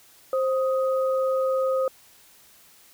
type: tone pair together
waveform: sine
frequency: 526.4 / 1251 Hz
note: C5 / D#6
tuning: +10 / +9 cents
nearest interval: octave + minor third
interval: 1499 cents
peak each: -21 / -30 dBFS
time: 0.33-1.88 s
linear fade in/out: 2 ms
effects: white hiss -54 dBFS RMS until 2.93 s